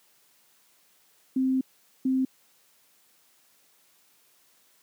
sine tone bursts at uneven times, 261.6 Hz, C4, in tune, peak -21 dBFS, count 2, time 1.36-1.61 / 2.05-2.25 s, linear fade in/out 5 ms, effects white hiss -63 dBFS RMS until 4.82 s + high-pass 150 Hz 12 dB/octave

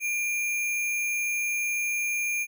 sine tone with sample-and-hold, 2394 Hz, D7, 33 cents sharp, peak -25 dBFS, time 0-2.47 s, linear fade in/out 50 ms, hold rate 8820 Hz, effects none

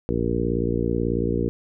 harmonic tone with a mistuned harmonic, 58.3 Hz, A#1, 1 cent sharp, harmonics 1 / 2 / 3 / 4 / 5 / 6 / 7 / 8, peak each -29 / -29 / -29 / -29 / -29 / -29 / -29 / -29 dBFS, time 0.09-1.49 s, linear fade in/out 0 ms, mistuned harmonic 1, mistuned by +36 cents, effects none

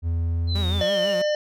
triangle tone with pitch glide, 83.7 to 84.43 Hz, E2 to E2, +27 to +42 cents, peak -19 dBFS, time 0.02-0.84 s, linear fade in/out 50 ms, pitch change +15 cents, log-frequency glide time 0.26-0.57 s
sine linear sweep, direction down, 4131 to 2794 Hz, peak -28 dBFS, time 0.47-1.15 s, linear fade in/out 50 ms
sawtooth tone with vibrato, 189.8 Hz, F#3, 44 cents sharp, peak -26 dBFS, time 0.55-1.22 s, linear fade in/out 5 ms, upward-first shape sine, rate 6 Hz, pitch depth 120 cents each way
harmonic tone, 601 Hz, D5, 40 cents sharp, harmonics 1 / 3 / 5 / 7 / 9 / 10, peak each -20 / -32 / -34 / -41 / -38 / -45 dBFS, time 0.81-1.35 s, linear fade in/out 2 ms
effects none

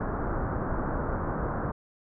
pink low-pass noise, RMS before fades -30 dBFS, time 0-1.72 s, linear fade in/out 10 ms, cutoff 1500 Hz, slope 48 dB/octave, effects none

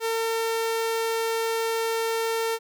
sawtooth tone, 453.1 Hz, A#4, 49 cents flat, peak -20 dBFS, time 0-2.59 s, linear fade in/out 50 ms, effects none

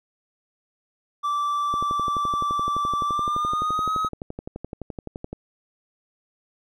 triangle tone with pitch glide, 1166 to 1271.5 Hz, D6 to D#6, -13 to +37 cents, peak -20 dBFS, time 1.23-4.09 s, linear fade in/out 20 ms, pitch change +150 cents, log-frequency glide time 3.05-3.92 s
click train, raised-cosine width 2 ms, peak -19 dBFS, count 43, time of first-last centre 1.74-5.33 s, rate 11.7 Hz
effects none

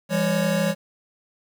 square tone cluster, 169.2 / 201.8 / 555 Hz, E3 / G#3 / C#5, +45 / -49 / +2 cents, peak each -25 dBFS, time 0.09-0.75 s, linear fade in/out 50 ms, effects 9-bit

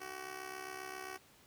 10% pulse tone with amplitude modulation, 377.2 Hz, F#4, 33 cents sharp, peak -32 dBFS, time 0-1.18 s, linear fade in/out 20 ms, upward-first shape sine, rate 67.5 Hz, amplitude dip 75%, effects pink hiss -63 dBFS RMS until 1.46 s + high-pass 80 Hz 12 dB/octave

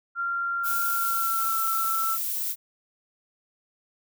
sine tone with pitch glide, 1384 to 1332.2 Hz, F6 to E6, -16 to +18 cents, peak -25 dBFS, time 0.15-2.18 s, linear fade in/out 50 ms, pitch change -66 cents, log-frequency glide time 0.89-1.54 s
violet noise, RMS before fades -29 dBFS, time 0.63-2.56 s, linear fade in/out 50 ms
effects none

